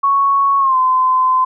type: tone with pitch glide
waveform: sine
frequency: 1108.7 to 1028.5 Hz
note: C#6 to C6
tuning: 0 to -30 cents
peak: -10 dBFS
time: 0.03-1.45 s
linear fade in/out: 10 ms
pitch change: -130 cents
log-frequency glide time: 0.59-0.77 s
effects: none